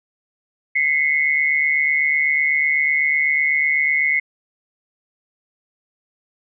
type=tone pair together; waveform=sine; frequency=2033 / 2181 Hz; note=B6 / C#7; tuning=+50 / -29 cents; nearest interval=minor second; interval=121 cents; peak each=-18 dBFS; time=0.75-4.2 s; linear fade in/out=10 ms; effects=none